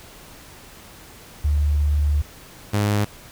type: tone pair in turn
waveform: sine / sawtooth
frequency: 73.5 / 103.59 Hz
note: D2 / G#2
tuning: +2 / -4 cents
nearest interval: tritone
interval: 594 cents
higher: second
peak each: -16 / -14 dBFS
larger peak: second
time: 1.44-2.22 / 2.73-3.05 s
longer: first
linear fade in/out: 10 ms
effects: pink hiss -44 dBFS RMS until 3.31 s